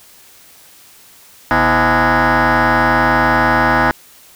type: tone with frequency modulation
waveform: sine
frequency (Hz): 326.4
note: E4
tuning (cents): -17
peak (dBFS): -7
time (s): 1.51-3.91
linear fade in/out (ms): 0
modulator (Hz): 191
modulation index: 7.7
effects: tanh soft clip ceiling -9 dBFS + white hiss -44 dBFS RMS until 4.35 s